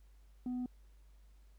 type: tone with tanh clipping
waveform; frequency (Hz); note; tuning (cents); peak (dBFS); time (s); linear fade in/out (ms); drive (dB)
sine; 249.2; B3; +16; -36; 0.46-0.66; 2; 2
effects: added 50 Hz sine -58 dBFS peak until 1.58 s + pink hiss -75 dBFS RMS until 1.58 s